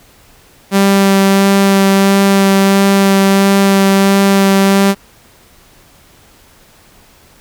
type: tone with vibrato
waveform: sawtooth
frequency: 196 Hz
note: G3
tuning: in tune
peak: -3 dBFS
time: 0.71-4.95 s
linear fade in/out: 50 ms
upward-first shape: sine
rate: 1.5 Hz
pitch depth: 10 cents each way
effects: pink hiss -45 dBFS RMS until 7.4 s